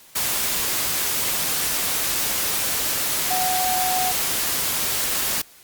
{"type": "tone in noise", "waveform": "sine", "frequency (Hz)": 740, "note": "F#5", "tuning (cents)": 0, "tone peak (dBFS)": -22, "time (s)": [3.3, 4.12], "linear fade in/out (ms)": 10, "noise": "white", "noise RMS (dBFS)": -23, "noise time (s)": [0.15, 5.42], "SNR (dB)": -2, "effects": ["white hiss -49 dBFS RMS until 5.63 s", "Opus 48 kbps"]}